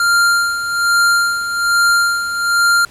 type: tone with tremolo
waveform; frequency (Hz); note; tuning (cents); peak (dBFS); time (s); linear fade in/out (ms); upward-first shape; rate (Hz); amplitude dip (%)
square; 1394; F6; -4; -10; 0-2.85; 2; sine; 1.2; 65
effects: pink hiss -43 dBFS RMS until 2.9 s + low-pass 12000 Hz 12 dB/octave